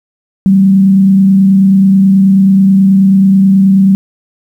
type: tone with frequency modulation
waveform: sine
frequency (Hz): 193.3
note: G3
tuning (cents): -24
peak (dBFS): -3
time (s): 0.46-3.95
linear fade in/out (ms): 0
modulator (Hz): 29.3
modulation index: 0.26
effects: 7-bit

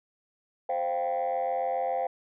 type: chord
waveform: sine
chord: C suspended fourth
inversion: none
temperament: just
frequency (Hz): 523.3 / 697.7 / 784.9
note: C5 / F5 / G5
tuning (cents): 0 / -2 / +2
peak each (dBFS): -29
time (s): 0.69-2.07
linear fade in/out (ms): 5
effects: tanh soft clip ceiling -22 dBFS

